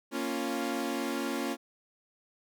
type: chord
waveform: sawtooth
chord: Bb minor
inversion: none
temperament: equal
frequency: 233.1 / 277.2 / 349.2 Hz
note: Bb3 / Db4 / F4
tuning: 0 / 0 / 0 cents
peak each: -32 / -30 / -32 dBFS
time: 0.11-1.57 s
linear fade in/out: 50 ms
effects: none